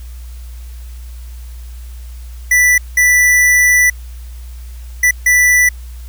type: tone bursts at uneven times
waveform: square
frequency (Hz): 1975.5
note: B6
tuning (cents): 0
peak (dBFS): -8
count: 4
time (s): 2.51-2.78 / 2.97-3.9 / 5.03-5.11 / 5.26-5.69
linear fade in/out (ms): 5
effects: added 60 Hz sine -27 dBFS peak until 6.08 s + white hiss -45 dBFS RMS until 6.08 s